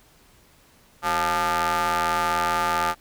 sawtooth ring-modulated tone, 166.3 Hz, E3, 16 cents sharp, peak -14 dBFS, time 1.02-2.95 s, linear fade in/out 50 ms, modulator 1040 Hz, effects pink hiss -56 dBFS RMS until 3 s

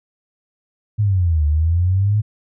sine exponential two-way sweep, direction down then up, 108.8 to 73.42 to 108.8 Hz, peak -13 dBFS, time 0.98-2.22 s, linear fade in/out 20 ms, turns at 1.46 s, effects none

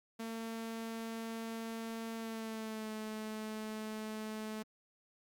sawtooth tone with pitch glide, 226.4 to 216.6 Hz, A3 to A3, +50 to -27 cents, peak -36 dBFS, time 0.19-4.63 s, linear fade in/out 10 ms, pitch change -77 cents, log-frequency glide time 2.17-2.91 s, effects Opus 48 kbps

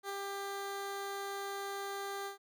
15% pulse tone with ADSR envelope, 396.8 Hz, G4, 21 cents sharp, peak -30 dBFS, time 0.03-2.38 s, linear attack 63 ms, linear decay 9 ms, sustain -2 dB, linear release 120 ms, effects none

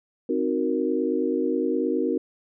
sine chord, C half-diminished seventh, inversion none, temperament equal, 261.6 / 311.1 / 370 / 466.2 Hz, C4 / Eb4 / Gb4 / Bb4, 0 / 0 / 0 / 0 cents, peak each -27 dBFS, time 0.29-2.18 s, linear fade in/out 5 ms, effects none

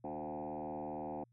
sine tone with frequency modulation, 523.3 Hz, C5, in tune, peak -38 dBFS, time 0.04-1.24 s, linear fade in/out 5 ms, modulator 77.5 Hz, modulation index 4.2, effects tanh soft clip ceiling -34 dBFS + added 119 Hz sine -67 dBFS peak until 1.32 s

